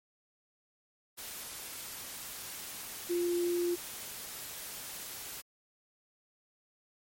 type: tone in noise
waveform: sine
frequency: 349.2 Hz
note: F4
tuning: in tune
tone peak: -28 dBFS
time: 3.09-3.76 s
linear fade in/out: 20 ms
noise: white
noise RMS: -43 dBFS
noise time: 1.17-5.42 s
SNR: +12 dB
effects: MP3 64 kbps